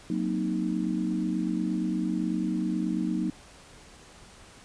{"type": "chord", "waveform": "sine", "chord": "C half-diminished seventh", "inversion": "second", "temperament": "equal", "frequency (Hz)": [185, 233.1, 261.6, 311.1], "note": ["Gb3", "Bb3", "C4", "Eb4"], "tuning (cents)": [0, 0, 0, 0], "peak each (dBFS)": [-30, -31, -36, -30], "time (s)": [0.1, 3.3], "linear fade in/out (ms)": 2, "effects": ["pink hiss -51 dBFS RMS until 4.64 s", "resampled to 22050 Hz"]}